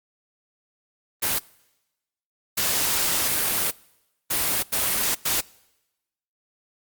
white noise bursts at uneven times, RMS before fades -23 dBFS, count 5, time 1.22-1.39 / 2.57-3.71 / 4.3-4.63 / 4.72-5.15 / 5.25-5.41 s, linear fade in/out 10 ms, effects noise-tail reverb RT60 1.0 s tail -24 dB re dry + Opus 32 kbps

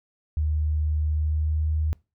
sine tone with pitch glide, 76.4 to 77.56 Hz, D#2 to D#2, -31 to -5 cents, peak -21 dBFS, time 0.37-1.93 s, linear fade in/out 0 ms, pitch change +26 cents, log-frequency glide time 1.06-1.69 s, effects noise-tail reverb RT60 0.3 s tail -25 dB re dry

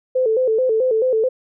sine tone with vibrato, 476.1 Hz, A#4, 37 cents sharp, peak -14 dBFS, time 0.15-1.29 s, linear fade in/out 10 ms, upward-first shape square, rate 4.6 Hz, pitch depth 130 cents each way, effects none

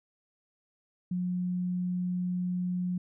sine tone, 180 Hz, F#3, 47 cents flat, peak -28 dBFS, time 1.11-2.98 s, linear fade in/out 5 ms, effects none

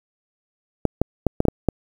clicks, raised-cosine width 2 ms, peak -3 dBFS, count 7, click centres 0.853 / 1.016 / 1.267 / 1.404 / 1.453 / 1.484 / 1.687 s, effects 7-bit

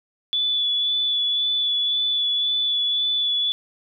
sine tone with vibrato, 3451 Hz, A7, 34 cents flat, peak -19 dBFS, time 0.33-3.52 s, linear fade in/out 0 ms, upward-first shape sine, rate 1.9 Hz, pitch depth 17 cents each way, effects none

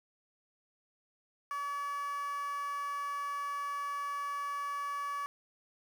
15% pulse tone with high-pass filter, 570 Hz, C#5, 48 cents sharp, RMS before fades -37 dBFS, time 1.51-5.26 s, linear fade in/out 0 ms, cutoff 1200 Hz, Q 9.6, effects none

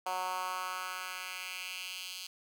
10% pulse tone with high-pass filter sweep, 184.2 Hz, F#3, 7 cents flat, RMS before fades -39 dBFS, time 0.06-2.27 s, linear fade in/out 5 ms, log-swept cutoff 800 to 3700 Hz, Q 2.2, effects none

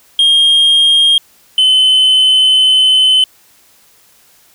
sine tone pair in turn, 3230 / 3044 Hz, G#7 / F#7, -49 / +48 cents, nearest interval minor second, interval 103 cents, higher first, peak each -3 dBFS, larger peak neither, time 0.19-1.18 / 1.58-3.24 s, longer second, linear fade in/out 2 ms, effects tanh soft clip ceiling -5 dBFS + white hiss -48 dBFS RMS until 4.54 s

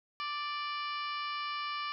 harmonic tone with a mistuned harmonic, 587.3 Hz, D5, in tune, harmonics 2 / 3 / 4 / 5 / 6 / 7 / 8 / 9, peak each -36 / -46 / -42 / -44 / -52 / -50 / -49 / -51 dBFS, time 0.2-1.92 s, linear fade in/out 0 ms, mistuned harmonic 7, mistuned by +19 cents, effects none

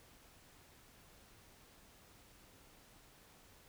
silence, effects pink hiss -63 dBFS RMS until 3.68 s

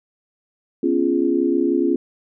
sine chord, C# dominant seventh, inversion third, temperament equal with one note detuned, 246.9 / 277.2 / 343.6 / 415.3 Hz, B3 / C#4 / E#4 / G#4, 0 / 0 / -28 / 0 cents, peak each -24 / -20 / -19 / -25 dBFS, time 0.83-1.96 s, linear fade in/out 5 ms, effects none

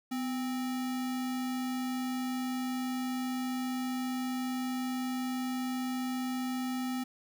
sine tone with sample-and-hold, 252.4 Hz, B3, 38 cents sharp, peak -31 dBFS, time 0.11-7.04 s, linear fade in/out 10 ms, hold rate 1050 Hz, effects none

